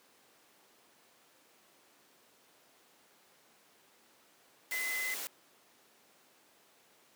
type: tone in noise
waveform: sine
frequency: 2032 Hz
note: B6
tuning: 49 cents sharp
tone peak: -34 dBFS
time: 4.72-5.14 s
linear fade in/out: 0 ms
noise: white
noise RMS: -40 dBFS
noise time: 4.71-5.27 s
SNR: +3 dB
effects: pink hiss -64 dBFS RMS until 7.15 s + high-pass 300 Hz 12 dB/octave